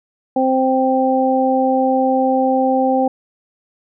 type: harmonic tone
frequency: 261.6 Hz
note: C4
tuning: in tune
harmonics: 1 / 2 / 3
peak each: -17 / -17 / -17 dBFS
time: 0.36-3.08 s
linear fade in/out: 5 ms
effects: none